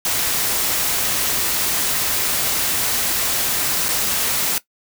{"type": "noise with dropouts", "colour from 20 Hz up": "white", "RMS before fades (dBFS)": -20, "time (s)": [0.05, 4.58], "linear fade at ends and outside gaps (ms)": 1, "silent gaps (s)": [3.884, 3.888], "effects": ["noise-tail reverb RT60 0.1 s tail -17 dB re dry"]}